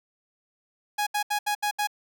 sawtooth tone bursts, 830.6 Hz, G#5, in tune, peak -20 dBFS, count 6, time 0.98-1.873 s, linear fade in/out 10 ms, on 88 ms, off 73 ms, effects none

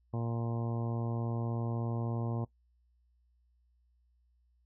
harmonic tone, 116.54 Hz, A#2, in tune, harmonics 1 / 2 / 3 / 4 / 5 / 6 / 7 / 8 / 9, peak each -33 / -39 / -43 / -45 / -47 / -49 / -50 / -51 / -52 dBFS, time 0.13-2.45 s, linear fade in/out 10 ms, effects noise-tail reverb RT60 0.1 s tail -19 dB re dry + added 60 Hz sine -67 dBFS peak until 4.65 s

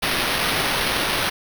blue noise with sample-and-hold, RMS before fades -22 dBFS, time 0.02-1.3 s, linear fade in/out 10 ms, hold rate 7350 Hz, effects none

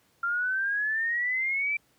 sine exponential sweep, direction up, 1377 to 2349 Hz, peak -25 dBFS, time 0.23-1.77 s, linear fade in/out 5 ms, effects pink hiss -66 dBFS RMS until 1.98 s + high-pass 80 Hz 12 dB/octave

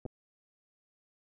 clicks, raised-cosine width 2 ms, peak -27 dBFS, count 2, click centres 0.054 / 0.062 s, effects none

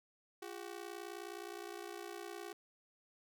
sawtooth ring-modulated tone, 377.5 Hz, F#4, 35 cents sharp, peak -38 dBFS, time 0.42-2.53 s, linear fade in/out 2 ms, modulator 29.7 Hz, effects none

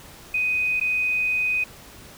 sine tone with dropouts, 2500 Hz, D#7, 8 cents sharp, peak -20 dBFS, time 0.34-1.64 s, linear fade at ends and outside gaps 5 ms, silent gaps 0.799-0.811 s, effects pink hiss -45 dBFS RMS until 2.17 s

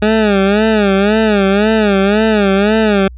20% pulse tone with vibrato, 206.9 Hz, G#3, 6 cents flat, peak -4 dBFS, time 0.02-3.08 s, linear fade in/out 5 ms, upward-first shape sine, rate 1.9 Hz, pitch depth 120 cents each way, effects added 61 Hz sine -29 dBFS peak until 3.17 s + resampled to 8000 Hz

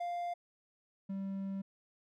triangle tone pair in turn, 698.5 / 194.6 Hz, F5 / G3, 0 / -12 cents, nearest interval octave + minor seventh, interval 2212 cents, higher first, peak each -33 / -34 dBFS, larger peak first, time 0-0.34 / 1.09-1.62 s, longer second, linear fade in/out 10 ms, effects none

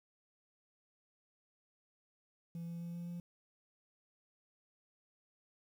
sine tone with pitch steps, 168.8 / 169.97 / 171.16 / 172.35 / 173.55 Hz, E3 / F3 / F3 / F3 / F3, +41 / -47 / -35 / -23 / -11 cents, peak -38 dBFS, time 2.55-3.2 s, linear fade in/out 2 ms, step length 130 ms, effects tanh soft clip ceiling -40 dBFS + 11-bit

